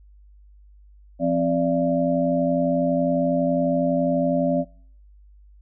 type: tone cluster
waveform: sine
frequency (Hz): 172.4 / 262.2 / 584 / 676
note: F3 / C4 / D5 / E5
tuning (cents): -22 / +4 / -10 / +43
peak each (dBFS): -26 / -22 / -22 / -28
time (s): 1.19-4.65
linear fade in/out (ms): 50
effects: noise-tail reverb RT60 0.6 s tail -26 dB re dry + added 50 Hz sine -47 dBFS peak until 5.61 s